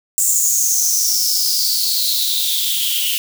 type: noise with high-pass filter sweep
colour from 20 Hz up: blue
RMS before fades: -17 dBFS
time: 0.18-3.18 s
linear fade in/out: 0 ms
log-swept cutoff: 7500 to 2900 Hz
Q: 8.5
effects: none